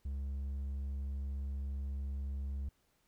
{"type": "tone with hard clipping", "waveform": "sine", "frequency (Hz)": 68.8, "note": "C#2", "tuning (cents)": -12, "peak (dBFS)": -37, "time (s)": [0.05, 2.69], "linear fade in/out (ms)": 5, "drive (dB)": 3, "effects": ["pink hiss -75 dBFS RMS until 3.07 s"]}